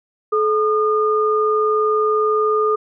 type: tone pair together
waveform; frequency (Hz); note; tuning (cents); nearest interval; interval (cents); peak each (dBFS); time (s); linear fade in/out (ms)
sine; 430.3 / 1217; A4 / D#6; -39 / -39; octave + tritone; 1800; -16 / -18; 0.32-2.76; 10
effects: none